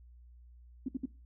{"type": "tone bursts", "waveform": "sine", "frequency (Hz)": 261.6, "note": "C4", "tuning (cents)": 0, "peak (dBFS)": -31, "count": 3, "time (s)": [0.86, 1.057], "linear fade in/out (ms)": 5, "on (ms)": 25, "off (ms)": 61, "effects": ["noise-tail reverb RT60 0.3 s tail -19 dB re dry", "added 60 Hz sine -53 dBFS peak until 1.25 s"]}